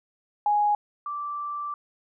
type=tone pair in turn; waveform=sine; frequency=830.6 / 1169.9 Hz; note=G#5 / D6; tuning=0 / -7 cents; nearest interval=tritone; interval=593 cents; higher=second; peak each=-19 / -29 dBFS; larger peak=first; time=0.46-0.75 / 1.06-1.74 s; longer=second; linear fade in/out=2 ms; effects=none